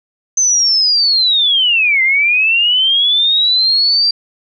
sine linear two-way sweep, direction down then up, 6240 to 2052 to 4739 Hz, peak -9 dBFS, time 0.37-4.11 s, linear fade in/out 5 ms, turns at 2.02 s, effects none

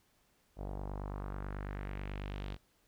sawtooth tone with low-pass filter sweep, 49.15 Hz, G1, 5 cents sharp, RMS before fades -41 dBFS, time 0.56-2.58 s, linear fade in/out 50 ms, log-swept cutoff 670 to 3800 Hz, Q 2, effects pink hiss -72 dBFS RMS until 2.87 s

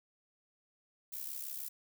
violet noise with amplitude modulation, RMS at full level -39 dBFS, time 1.12-1.69 s, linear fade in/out 10 ms, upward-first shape sine, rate 66.6 Hz, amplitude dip 70%, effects none

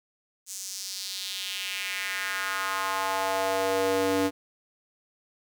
square tone with high-pass filter sweep, 96 Hz, G2, 36 cents flat, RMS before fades -29 dBFS, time 0.46-4.31 s, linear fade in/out 50 ms, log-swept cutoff 7100 to 330 Hz, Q 2.4, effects none

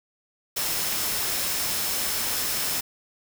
sine tone in noise, 5274 Hz, E8, in tune, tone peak -36 dBFS, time 0.56-2.81 s, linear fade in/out 10 ms, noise white, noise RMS -27 dBFS, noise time 0.56-2.81 s, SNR -12 dB, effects none

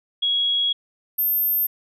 sine tone pair in turn, 3322 / 13288 Hz, G#7 / G#9, 0 / 0 cents, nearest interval 2 octaves, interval 2400 cents, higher second, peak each -18 dBFS, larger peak neither, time 0.22-0.73 / 1.18-1.67 s, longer first, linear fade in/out 10 ms, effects none

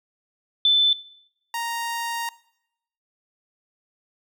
sine / sawtooth tone pair in turn, 3520 / 932.3 Hz, A7 / A#5, 0 / 0 cents, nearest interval octave + major seventh, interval 2300 cents, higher first, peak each -14 / -22 dBFS, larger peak first, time 0.65-0.93 / 1.54-2.29 s, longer second, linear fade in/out 2 ms, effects noise-tail reverb RT60 0.8 s tail -21 dB re dry

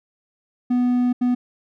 triangle tone bursts at uneven times, 246.9 Hz, B3, in tune, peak -14 dBFS, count 2, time 0.7-1.13 / 1.21-1.35 s, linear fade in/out 10 ms, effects none

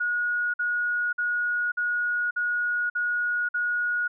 sine tone bursts, 1449 Hz, F#6, 37 cents flat, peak -23 dBFS, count 7, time 0-4.08 s, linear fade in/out 10 ms, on 540 ms, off 50 ms, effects none

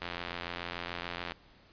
click train, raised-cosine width 0.3 ms, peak -20 dBFS, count 114, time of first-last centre 0.02-1.32 s, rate 86.9 Hz, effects pink hiss -60 dBFS RMS until 1.72 s + resampled to 11025 Hz

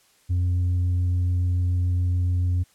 sine tone with tanh clipping, 89.3 Hz, F2, 39 cents sharp, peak -20 dBFS, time 0.29-2.64 s, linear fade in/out 20 ms, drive 2 dB, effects white hiss -60 dBFS RMS until 2.74 s + low-pass 11000 Hz 12 dB/octave

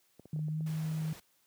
clicks, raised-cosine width 2 ms, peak -37 dBFS, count 6, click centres 0.196 / 0.256 / 0.362 / 0.392 / 0.484 / 0.608 s
sine tone with pitch glide, 153.6 to 157.64 Hz, D#3 to D#3, -22 to +23 cents, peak -31 dBFS, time 0.33-1.13 s, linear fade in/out 2 ms, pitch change +45 cents, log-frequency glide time 0.48-0.62 s
pink noise, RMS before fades -50 dBFS, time 0.66-1.2 s, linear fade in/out 5 ms
effects white hiss -71 dBFS RMS until 1.46 s + high-pass 100 Hz 12 dB/octave

